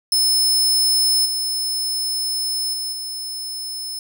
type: tone with level steps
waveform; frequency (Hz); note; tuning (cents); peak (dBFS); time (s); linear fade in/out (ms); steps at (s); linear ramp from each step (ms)
sawtooth; 5230; E8; -15; -12 / -18 / -21 / -24; 0.12-3.99; 2; 1.25 / 2.73 / 2.92; 10
effects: none